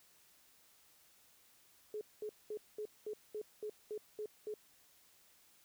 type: tone bursts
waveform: sine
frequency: 424.4 Hz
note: G#4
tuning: 38 cents sharp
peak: -39 dBFS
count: 10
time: 1.94-4.54 s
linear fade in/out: 2 ms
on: 71 ms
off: 210 ms
effects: white hiss -67 dBFS RMS until 5.64 s